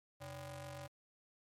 sawtooth ring-modulated tone, 219.6 Hz, A3, 3 cents flat, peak -39 dBFS, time 0.2-0.88 s, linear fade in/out 20 ms, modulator 353 Hz, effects MP3 64 kbps

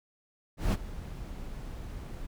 brown noise with ADSR envelope, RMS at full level -23 dBFS, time 0.57-2.27 s, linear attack 160 ms, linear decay 32 ms, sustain -17 dB, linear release 17 ms, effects none

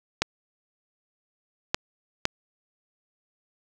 clicks, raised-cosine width 0.2 ms, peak -4 dBFS, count 3, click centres 0.22 / 1.745 / 2.254 s, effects none

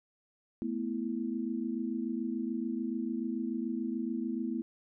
sine chord, A suspended second, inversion none, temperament equal, 220 / 246.9 / 329.6 Hz, A3 / B3 / E4, 0 / 0 / 0 cents, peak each -36 / -35 / -37 dBFS, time 0.62-4.62 s, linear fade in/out 0 ms, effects none

